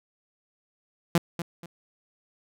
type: tone with echo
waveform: sawtooth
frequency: 170.4 Hz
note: F3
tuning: 42 cents flat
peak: -14 dBFS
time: 1.15-1.18 s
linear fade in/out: 2 ms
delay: 240 ms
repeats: 2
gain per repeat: -11 dB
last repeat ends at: 1.66 s
effects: none